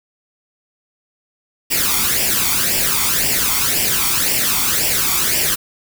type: noise with flanger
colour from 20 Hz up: white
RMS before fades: -17 dBFS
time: 1.7-5.56 s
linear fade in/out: 20 ms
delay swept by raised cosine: 0.38 to 0.9 ms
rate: 1.9 Hz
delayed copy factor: +0.65
effects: none